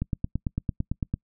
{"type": "click train", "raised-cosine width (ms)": 5, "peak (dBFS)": -14, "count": 11, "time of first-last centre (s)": [0.02, 1.14], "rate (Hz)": 8.93, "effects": ["noise-tail reverb RT60 0.1 s tail -26 dB re dry"]}